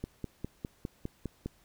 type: click train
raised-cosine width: 3 ms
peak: -22 dBFS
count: 8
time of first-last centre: 0.04-1.46 s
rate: 4.93 Hz
effects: pink hiss -65 dBFS RMS until 1.64 s